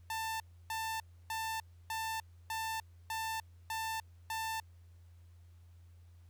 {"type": "tone bursts", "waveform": "sawtooth", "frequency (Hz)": 890, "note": "A5", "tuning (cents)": 20, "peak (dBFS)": -32, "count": 8, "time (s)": [0.1, 4.6], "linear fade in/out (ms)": 2, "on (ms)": 300, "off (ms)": 300, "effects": ["added 86 Hz sine -55 dBFS peak until 6.29 s", "pink hiss -74 dBFS RMS until 6.29 s"]}